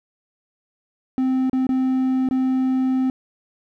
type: tone with dropouts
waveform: triangle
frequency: 260 Hz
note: C4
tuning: 11 cents flat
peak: -15 dBFS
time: 1.18-3.1 s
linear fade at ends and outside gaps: 1 ms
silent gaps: 1.497-1.531 / 1.668-1.691 / 2.288-2.31 s
effects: none